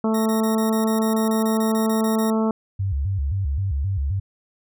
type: harmonic tone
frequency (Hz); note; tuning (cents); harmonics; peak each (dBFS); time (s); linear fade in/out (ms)
220.5; A3; +4; 1 / 2 / 3 / 4 / 5 / 6; -19 / -25 / -29 / -31 / -33 / -35; 0.04-2.51; 2
type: tone bursts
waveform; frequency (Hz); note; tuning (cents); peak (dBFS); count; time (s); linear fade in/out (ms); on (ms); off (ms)
5% pulse; 1864.7; A#6; 0; -21; 15; 0.14-2.304; 5; 120; 26
type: tone with vibrato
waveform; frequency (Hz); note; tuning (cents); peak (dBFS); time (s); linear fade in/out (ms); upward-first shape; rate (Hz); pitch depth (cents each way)
sine; 82.41; E2; 0; -20; 2.79-4.2; 10; square; 3.8; 290
effects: none